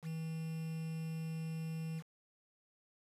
triangle tone with quantisation, 161.1 Hz, E3, 39 cents flat, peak -36 dBFS, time 0.02-2.03 s, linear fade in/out 50 ms, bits 9, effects resampled to 32000 Hz

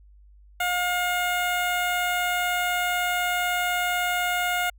15% pulse tone with notch filter, 714 Hz, F5, 38 cents sharp, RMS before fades -25 dBFS, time 0.6-4.7 s, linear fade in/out 5 ms, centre 5500 Hz, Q 1.6, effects added 50 Hz sine -49 dBFS peak until 4.78 s

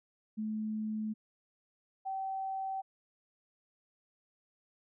sine tone pair in turn, 216.1 / 770.1 Hz, A3 / G5, -31 / -31 cents, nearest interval octave + minor seventh, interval 2200 cents, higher second, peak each -33 / -34 dBFS, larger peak first, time 0.37-1.14 / 2.05-2.82 s, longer neither, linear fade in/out 20 ms, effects none

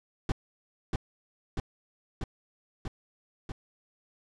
brown noise with echo, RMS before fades -27 dBFS, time 0.29-0.32 s, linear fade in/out 2 ms, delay 640 ms, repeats 5, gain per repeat -2 dB, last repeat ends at 3.52 s, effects low-pass 7000 Hz 12 dB/octave

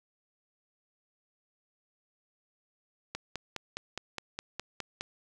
click train, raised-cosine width 0.2 ms, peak -18 dBFS, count 10, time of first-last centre 3.15-5.01 s, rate 4.84 Hz, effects none

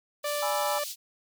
pink high-pass noise, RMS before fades -37 dBFS, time 0.23-0.96 s, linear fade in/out 50 ms, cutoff 3600 Hz, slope 24 dB/octave
harmonic tone, 587.3 Hz, D5, in tune, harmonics 1 / 2 / 3 / 4 / 5 / 6 / 7 / 8, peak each -30 / -36 / -40 / -42 / -44 / -46 / -47 / -48 dBFS, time 0.24-0.84 s, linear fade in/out 5 ms
sine chord, E major, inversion first, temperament equal, 830.6 / 987.8 / 1318.5 Hz, G#5 / B5 / E6, 0 / 0 / 0 cents, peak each -31 / -34 / -35 dBFS, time 0.42-0.79 s, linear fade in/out 10 ms
effects none

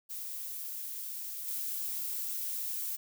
violet noise with level steps, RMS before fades -40 / -36 dBFS, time 0.09-2.97 s, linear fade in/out 20 ms, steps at 1.47 s, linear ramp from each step 5 ms, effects none

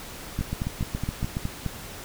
two click trains, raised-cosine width 5 ms, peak -15 / -15 dBFS, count 7 / 8, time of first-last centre 0.41-1.663 / 0.39-1.369 s, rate 4.79 / 7.15 Hz, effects pink hiss -40 dBFS RMS until 2.04 s

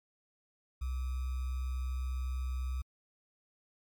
sine tone with sample-and-hold, 64.1 Hz, C2, 35 cents flat, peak -32 dBFS, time 0.81-2.82 s, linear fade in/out 10 ms, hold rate 1225 Hz, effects MP3 96 kbps

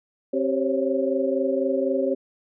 sine tone cluster, 266.3 / 386.4 / 533 / 557 Hz, C4 / G4 / C5 / C#5, +31 / -25 / +32 / +8 cents, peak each -26 dBFS, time 0.33-2.15 s, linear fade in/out 10 ms, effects none

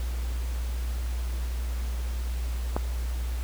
click, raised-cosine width 1 ms, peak -12 dBFS, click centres 2.765 s, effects added 60 Hz sine -27 dBFS peak until 3.43 s + pink hiss -44 dBFS RMS until 3.43 s

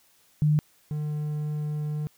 sine / triangle tone pair in turn, 150.9 / 150.34 Hz, D3 / D3, +47 / +41 cents, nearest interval unison, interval 6 cents, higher first, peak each -18 / -25 dBFS, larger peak first, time 0.42-0.59 / 0.91-2.07 s, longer second, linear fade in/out 0 ms, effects white hiss -62 dBFS RMS until 2.17 s

